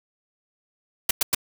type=noise bursts; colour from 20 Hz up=white; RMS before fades=-19 dBFS; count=3; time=1.09-1.348 s; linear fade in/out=5 ms; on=20 ms; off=99 ms; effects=none